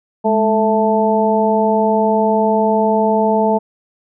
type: harmonic tone with a mistuned harmonic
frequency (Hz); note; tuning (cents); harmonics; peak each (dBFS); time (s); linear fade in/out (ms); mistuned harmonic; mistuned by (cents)
220; A3; 0; 1 / 2 / 3 / 4; -17 / -17 / -17 / -17; 0.24-3.59; 20; 1; -65
effects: none